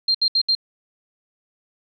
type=tone bursts; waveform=sine; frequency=4186 Hz; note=C8; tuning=in tune; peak=-15 dBFS; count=4; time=0.08-0.551 s; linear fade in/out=5 ms; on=66 ms; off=69 ms; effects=none